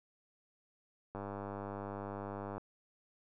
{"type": "click train", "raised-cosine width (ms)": 1, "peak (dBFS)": -28, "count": 144, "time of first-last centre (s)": [1.15, 2.58], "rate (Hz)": 100, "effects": []}